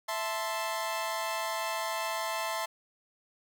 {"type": "chord", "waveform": "sawtooth", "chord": "A minor", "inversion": "second", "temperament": "equal", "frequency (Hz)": [659.3, 880, 1046.5], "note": ["E5", "A5", "C6"], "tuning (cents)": [0, 0, 0], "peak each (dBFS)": -32, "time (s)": [0.08, 2.66], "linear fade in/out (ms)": 10, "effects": []}